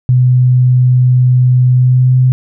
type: tone with pitch glide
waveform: sine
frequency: 126 to 127.98 Hz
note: B2 to C3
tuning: +35 to -38 cents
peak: -5 dBFS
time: 0.09-2.32 s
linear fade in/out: 0 ms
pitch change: +27 cents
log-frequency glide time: 1.73-2.17 s
effects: none